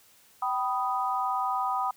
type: chord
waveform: sine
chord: G augmented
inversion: none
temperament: equal with one note detuned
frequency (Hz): 771 / 987.8 / 1244.5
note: G5 / B5 / D#6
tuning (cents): -29 / 0 / 0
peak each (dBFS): -30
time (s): 0.42-1.91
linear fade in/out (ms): 5
effects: white hiss -59 dBFS RMS until 1.96 s